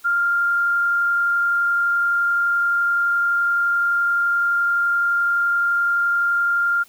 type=tone with frequency modulation; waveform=sine; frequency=1396.9 Hz; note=F6; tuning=in tune; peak=-16 dBFS; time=0.04-6.84 s; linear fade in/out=20 ms; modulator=31.7 Hz; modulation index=0.31; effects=white hiss -51 dBFS RMS until 6.88 s